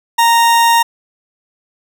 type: tone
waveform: 40% pulse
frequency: 929 Hz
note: A#5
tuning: 6 cents flat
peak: -7 dBFS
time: 0.18-0.83 s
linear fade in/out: 10 ms
effects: none

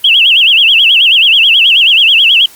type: tone with vibrato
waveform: sine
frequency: 2960 Hz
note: F#7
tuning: in tune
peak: -3 dBFS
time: 0.04-2.46 s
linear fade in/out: 5 ms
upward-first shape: sine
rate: 9.3 Hz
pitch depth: 210 cents each way
effects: white hiss -37 dBFS RMS until 2.55 s + Opus 32 kbps

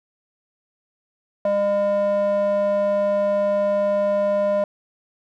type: tone with band-pass filter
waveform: square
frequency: 202.1 Hz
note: G#3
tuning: 47 cents flat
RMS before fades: -20 dBFS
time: 1.45-4.64 s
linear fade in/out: 2 ms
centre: 680 Hz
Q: 9.9
effects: none

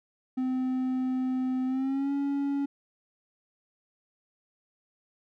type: tone with pitch glide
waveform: triangle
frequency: 257.3 to 280.6 Hz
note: C4 to C#4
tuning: -29 to +21 cents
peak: -24 dBFS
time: 0.37-2.66 s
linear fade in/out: 10 ms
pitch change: +150 cents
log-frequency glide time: 1.66-2.12 s
effects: none

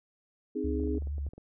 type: chord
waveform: sine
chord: Ab major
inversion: first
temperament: equal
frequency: 261.6 / 311.1 / 415.3 Hz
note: C4 / Eb4 / Ab4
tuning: 0 / 0 / 0 cents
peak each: -34 dBFS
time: 0.55-0.99 s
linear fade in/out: 10 ms
type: tone with vibrato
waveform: sine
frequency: 72 Hz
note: D2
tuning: 34 cents flat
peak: -31 dBFS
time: 0.64-1.29 s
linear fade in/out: 5 ms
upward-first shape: sine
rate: 6.4 Hz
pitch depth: 38 cents each way
type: clicks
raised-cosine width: 2 ms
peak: -35 dBFS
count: 11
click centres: 0.8 / 0.836 / 0.874 / 0.949 / 0.98 / 1.022 / 1.072 / 1.182 / 1.266 / 1.335 / 1.38 s
effects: none

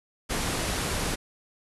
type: low-pass noise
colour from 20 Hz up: pink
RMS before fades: -29 dBFS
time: 0.29-1.16 s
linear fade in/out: 20 ms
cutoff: 12000 Hz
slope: 96 dB/octave
effects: none

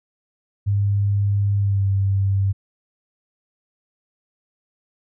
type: tone with pitch glide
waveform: sine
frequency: 100.9 to 97.91 Hz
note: G#2 to G2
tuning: -49 to -2 cents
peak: -16 dBFS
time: 0.66-2.53 s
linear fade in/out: 20 ms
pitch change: -53 cents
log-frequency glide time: 1.56-1.86 s
effects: none

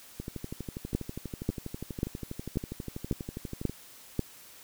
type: two click trains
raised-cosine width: 3 ms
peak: -23 / -14 dBFS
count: 44 / 7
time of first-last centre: 0.2-3.696 / 0.95-4.193 s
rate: 12.3 / 1.85 Hz
effects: white hiss -52 dBFS RMS until 4.63 s

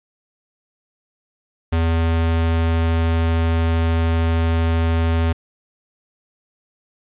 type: tone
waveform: square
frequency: 82.41 Hz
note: E2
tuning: in tune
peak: -16 dBFS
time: 1.72-5.33 s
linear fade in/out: 10 ms
effects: resampled to 8000 Hz + 8-bit

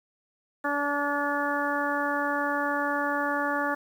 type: harmonic tone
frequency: 287.8 Hz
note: D4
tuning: 35 cents flat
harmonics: 1 / 2 / 3 / 4 / 5 / 6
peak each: -32 / -32 / -32 / -32 / -32 / -32 dBFS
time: 0.64-3.75 s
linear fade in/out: 10 ms
effects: 9-bit

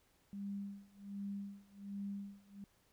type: tone with tremolo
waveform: sine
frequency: 200 Hz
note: G3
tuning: 35 cents sharp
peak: -39 dBFS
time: 0.33-2.64 s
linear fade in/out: 0 ms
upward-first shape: sine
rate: 1.3 Hz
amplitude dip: 95%
effects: pink hiss -73 dBFS RMS until 2.92 s

